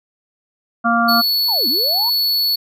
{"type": "harmonic tone", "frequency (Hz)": 233.1, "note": "A#3", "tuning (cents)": 0, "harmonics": [1, 3, 5, 6], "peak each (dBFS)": [-18, -18, -18, -18], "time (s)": [0.84, 1.22], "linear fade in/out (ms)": 20}
{"type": "tone", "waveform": "square", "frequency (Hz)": 4420, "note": "C#8", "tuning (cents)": -6, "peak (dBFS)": -15, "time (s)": [1.08, 2.56], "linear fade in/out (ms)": 10}
{"type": "linear two-way sweep", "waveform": "sine", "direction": "down then up", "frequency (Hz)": [994, 216.9, 994], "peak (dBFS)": -24, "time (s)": [1.48, 2.1], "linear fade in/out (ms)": 10, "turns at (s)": 1.68}
{"effects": []}